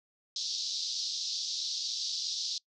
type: band-pass noise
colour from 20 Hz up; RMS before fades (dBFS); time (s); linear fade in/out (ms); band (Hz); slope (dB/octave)
pink; -35; 0.36-2.58; 2; 3800 to 5800; 48
effects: noise-tail reverb RT60 0.1 s tail -23 dB re dry